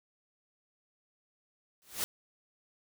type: noise with exponential growth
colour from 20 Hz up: white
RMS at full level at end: -29 dBFS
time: 1.82-2.04 s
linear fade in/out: 0 ms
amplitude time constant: 47 ms
effects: none